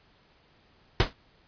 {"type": "noise with exponential decay", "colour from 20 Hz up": "pink", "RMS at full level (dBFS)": -17, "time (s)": [1, 1.13], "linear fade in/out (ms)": 1, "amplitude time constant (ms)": 28, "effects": ["pink hiss -62 dBFS RMS until 1.47 s", "resampled to 11025 Hz"]}